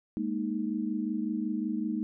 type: chord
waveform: sine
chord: Ab suspended second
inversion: none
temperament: equal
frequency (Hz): 207.7 / 233.1 / 311.1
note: Ab3 / Bb3 / Eb4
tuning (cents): 0 / 0 / 0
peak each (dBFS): -33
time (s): 0.17-2.03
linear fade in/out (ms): 0
effects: none